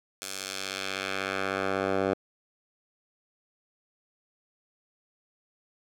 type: tone with band-pass filter sweep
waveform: 10% pulse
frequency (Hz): 96.3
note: G2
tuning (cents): -30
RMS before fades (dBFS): -31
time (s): 0.22-2.14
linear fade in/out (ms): 0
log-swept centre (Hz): 7800 to 600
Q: 0.84
effects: none